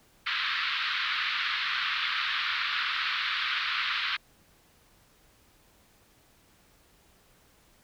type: band-pass noise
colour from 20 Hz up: pink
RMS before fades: -30 dBFS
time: 0.26-4.17 s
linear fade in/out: 10 ms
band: 1200 to 4200 Hz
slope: 48 dB/octave
effects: pink hiss -62 dBFS RMS until 7.83 s